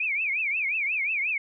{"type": "tone with vibrato", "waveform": "sine", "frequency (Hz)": 2381, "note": "D7", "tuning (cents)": 23, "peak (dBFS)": -24, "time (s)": [0, 1.38], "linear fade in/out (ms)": 5, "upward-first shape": "triangle", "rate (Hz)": 5.6, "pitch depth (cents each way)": 220, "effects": []}